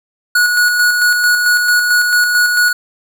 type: tone with tremolo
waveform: square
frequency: 1459 Hz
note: F#6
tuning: 25 cents flat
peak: -9 dBFS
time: 0.35-2.73 s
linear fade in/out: 5 ms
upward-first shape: square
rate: 4.5 Hz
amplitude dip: 35%
effects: none